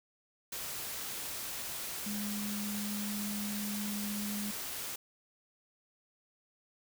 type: tone in noise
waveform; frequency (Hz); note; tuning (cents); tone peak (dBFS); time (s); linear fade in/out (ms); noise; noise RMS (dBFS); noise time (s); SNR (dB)
sine; 206.7; G#3; -8; -36; 2.06-4.51; 5; white; -40; 0.52-4.96; +1
effects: none